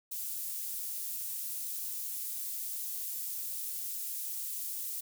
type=high-pass noise; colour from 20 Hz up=pink; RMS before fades=-38 dBFS; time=0.11-5.01 s; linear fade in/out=10 ms; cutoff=12000 Hz; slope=12 dB/octave; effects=none